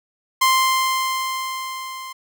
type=tone with level ramp; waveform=sawtooth; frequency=1046.5 Hz; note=C6; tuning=in tune; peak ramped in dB=-9 to -28 dBFS; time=0.41-2.13 s; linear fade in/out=10 ms; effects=none